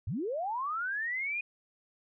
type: linear sweep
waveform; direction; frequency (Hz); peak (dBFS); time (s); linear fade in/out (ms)
sine; up; 73.42 to 2484; -31; 0.07-1.41; 5
effects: none